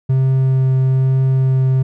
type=tone with vibrato; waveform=triangle; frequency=131.8 Hz; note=C3; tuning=13 cents sharp; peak=-9 dBFS; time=0.09-1.83 s; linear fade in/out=10 ms; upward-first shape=triangle; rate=1.1 Hz; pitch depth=9 cents each way; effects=none